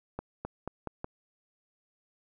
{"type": "accelerating click train", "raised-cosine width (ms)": 1, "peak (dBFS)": -21, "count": 5, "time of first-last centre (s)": [0.19, 1.044], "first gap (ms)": 260, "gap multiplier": 0.87, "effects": []}